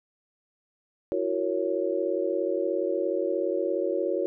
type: chord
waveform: sine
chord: F# dominant seventh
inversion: third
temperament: just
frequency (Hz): 333 / 370 / 462.5 / 555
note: E4 / F#4 / A#4 / C#5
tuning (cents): +18 / 0 / -14 / +2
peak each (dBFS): -31 / -29 / -31 / -29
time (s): 1.12-4.26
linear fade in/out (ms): 0
effects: none